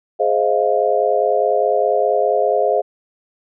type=chord; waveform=sine; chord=F minor seventh; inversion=first; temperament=just; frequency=419.1 / 523.8 / 628.6 / 698.5 Hz; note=Ab4 / C5 / Eb5 / F5; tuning=+16 / +2 / +18 / 0 cents; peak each=-19 dBFS; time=0.19-2.82 s; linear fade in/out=20 ms; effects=none

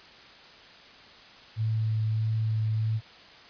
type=tone with vibrato; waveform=sine; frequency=110 Hz; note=A2; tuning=in tune; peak=-24 dBFS; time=1.56-3.01 s; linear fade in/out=50 ms; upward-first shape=triangle; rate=1.6 Hz; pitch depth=12 cents each way; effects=white hiss -50 dBFS RMS until 3.49 s + resampled to 11025 Hz

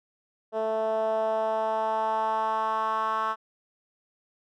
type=tone with band-pass filter sweep; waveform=10% pulse; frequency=220 Hz; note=A3; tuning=in tune; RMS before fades=-27 dBFS; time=0.52-3.36 s; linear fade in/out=50 ms; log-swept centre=560 to 1200 Hz; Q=3.4; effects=none

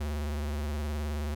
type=tone with vibrato; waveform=square; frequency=73.9 Hz; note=D2; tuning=11 cents sharp; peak=-31 dBFS; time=0-1.35 s; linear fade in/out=10 ms; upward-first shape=sine; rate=19 Hz; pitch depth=72 cents each way; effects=none

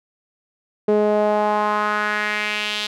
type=tone with band-pass filter sweep; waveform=sawtooth; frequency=210 Hz; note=G#3; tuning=19 cents sharp; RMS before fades=-20 dBFS; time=0.88-2.87 s; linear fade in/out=5 ms; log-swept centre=440 to 3600 Hz; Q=2.6; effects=none

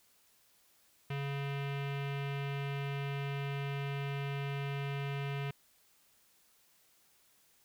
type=tone with low-pass filter; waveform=square; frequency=140 Hz; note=C#3; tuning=18 cents sharp; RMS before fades=-37 dBFS; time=1.1-5.51 s; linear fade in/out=5 ms; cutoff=2700 Hz; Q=2.7; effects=white hiss -68 dBFS RMS until 7.64 s

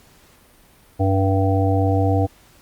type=harmonic tone; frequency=96.7 Hz; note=G2; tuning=23 cents flat; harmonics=1 / 3 / 5 / 7 / 8; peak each=-17 / -22 / -24 / -25 / -26 dBFS; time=0.99-2.27 s; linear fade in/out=20 ms; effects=pink hiss -52 dBFS RMS until 2.61 s + Opus 48 kbps

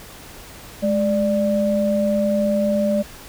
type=tone pair together; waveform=sine; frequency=209.6 / 590 Hz; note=G#3 / D5; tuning=+16 / +8 cents; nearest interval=octave + tritone; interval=1792 cents; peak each=-19 dBFS; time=0.82-3.03 s; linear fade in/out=20 ms; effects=pink hiss -40 dBFS RMS until 3.28 s

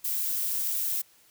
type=noise; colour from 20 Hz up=violet; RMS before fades=-29 dBFS; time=0.04-1.02 s; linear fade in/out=10 ms; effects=white hiss -60 dBFS RMS until 1.3 s

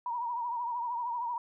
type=tone with vibrato; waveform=sine; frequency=954 Hz; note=A#5; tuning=40 cents sharp; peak=-31 dBFS; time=0.06-1.38 s; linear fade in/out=2 ms; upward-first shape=triangle; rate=13 Hz; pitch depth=81 cents each way; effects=none

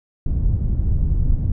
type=low-pass noise; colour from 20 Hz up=pink; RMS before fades=-18 dBFS; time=0.26-1.52 s; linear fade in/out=5 ms; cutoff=100 Hz; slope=12 dB/octave; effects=none

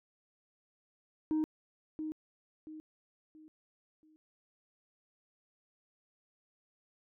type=tone with echo; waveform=sine; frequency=311.1 Hz; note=D#4; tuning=in tune; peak=-26 dBFS; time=1.31-1.44 s; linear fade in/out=0 ms; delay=680 ms; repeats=4; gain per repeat=-9 dB; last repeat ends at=4.16 s; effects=tanh soft clip ceiling -27 dBFS

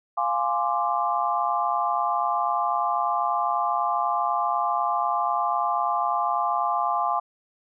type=chord; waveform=sine; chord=D half-diminished seventh; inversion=first; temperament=equal; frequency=698.5 / 830.6 / 1046.5 / 1174.7 Hz; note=F5 / Ab5 / C6 / D6; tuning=0 / 0 / 0 / 0 cents; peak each=-27 dBFS; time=0.17-7.2 s; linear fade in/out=10 ms; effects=none

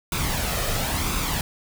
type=noise with flanger; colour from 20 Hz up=pink; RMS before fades=-25 dBFS; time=0.12-1.41 s; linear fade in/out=2 ms; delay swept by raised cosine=0.8 to 1.64 ms; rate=0.98 Hz; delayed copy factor=+0.5; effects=none

